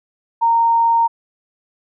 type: tone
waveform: sine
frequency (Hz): 924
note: A#5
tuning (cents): -16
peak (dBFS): -11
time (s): 0.41-1.08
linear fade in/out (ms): 20
effects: none